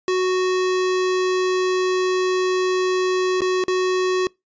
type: tone with dropouts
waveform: square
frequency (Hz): 369.6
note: F#4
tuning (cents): -2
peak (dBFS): -18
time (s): 0.08-4.27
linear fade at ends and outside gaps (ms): 1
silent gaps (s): 3.407-3.418 / 3.639-3.681
effects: noise-tail reverb RT60 0.2 s tail -25 dB re dry + resampled to 16000 Hz